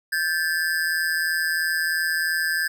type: ring-modulated tone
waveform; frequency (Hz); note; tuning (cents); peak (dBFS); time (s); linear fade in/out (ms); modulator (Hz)
square; 1655; G#6; -6; -19; 0.12-2.68; 10; 81.5
effects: 10-bit